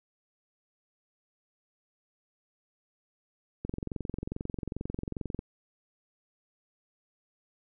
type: click train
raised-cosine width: 3 ms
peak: -21 dBFS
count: 40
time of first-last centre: 3.65-5.391 s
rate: 22.4 Hz
effects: none